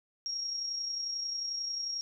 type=tone with amplitude modulation; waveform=sine; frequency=5588 Hz; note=F8; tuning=in tune; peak=-31 dBFS; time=0.26-2.01 s; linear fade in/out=0 ms; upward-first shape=sine; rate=31.2 Hz; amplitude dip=40%; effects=none